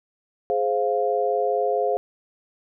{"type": "chord", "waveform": "sine", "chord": "F minor", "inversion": "first", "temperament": "just", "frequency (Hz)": [419.1, 523.8, 698.5], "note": ["Ab4", "C5", "F5"], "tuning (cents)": [16, 2, 0], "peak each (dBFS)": -24, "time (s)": [0.5, 1.97], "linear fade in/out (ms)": 0, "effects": []}